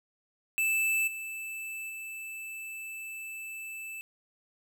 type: tone with level steps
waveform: square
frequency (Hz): 2637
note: E7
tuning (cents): 0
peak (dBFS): -26 / -37 / -39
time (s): 0.58-4.01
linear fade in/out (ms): 0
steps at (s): 1.07 / 1.89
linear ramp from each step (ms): 10
effects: none